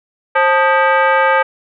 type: tone with frequency modulation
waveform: sine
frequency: 174.61 Hz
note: F3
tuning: in tune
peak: -9 dBFS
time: 0.35-1.43 s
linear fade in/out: 10 ms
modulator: 706 Hz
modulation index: 2.4
effects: none